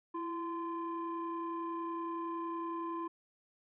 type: ring-modulated tone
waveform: triangle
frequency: 349.2 Hz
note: F4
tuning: in tune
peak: -30 dBFS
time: 0.14-3.08 s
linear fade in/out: 10 ms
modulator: 683 Hz
effects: tanh soft clip ceiling -29 dBFS + resampled to 8000 Hz